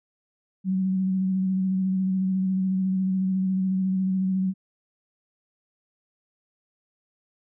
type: tone with vibrato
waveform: sine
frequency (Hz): 188.6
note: F#3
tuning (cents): +33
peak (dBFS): -21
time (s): 0.64-4.54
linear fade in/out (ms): 50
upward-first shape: square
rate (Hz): 14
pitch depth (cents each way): 18
effects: none